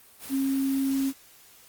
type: tone in noise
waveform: sine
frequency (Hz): 270.4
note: C#4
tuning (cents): -43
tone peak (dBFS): -23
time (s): 0.29-1.13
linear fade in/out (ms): 50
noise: white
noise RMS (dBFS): -40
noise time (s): 0.19-1.14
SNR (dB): +14
effects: white hiss -54 dBFS RMS until 1.68 s + Opus 32 kbps